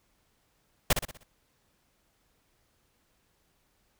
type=noise with echo; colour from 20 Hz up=pink; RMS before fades=-21 dBFS; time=0.9-0.93 s; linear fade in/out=5 ms; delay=61 ms; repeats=5; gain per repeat=-7 dB; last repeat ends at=1.235 s; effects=pink hiss -71 dBFS RMS until 3.99 s